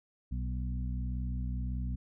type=harmonic tone with a mistuned harmonic; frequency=61.74 Hz; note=B1; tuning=in tune; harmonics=1 / 2 / 3 / 4; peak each=-33 / -39 / -43 / -45 dBFS; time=0.31-1.96 s; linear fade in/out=10 ms; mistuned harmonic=3; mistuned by=+32 cents; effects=none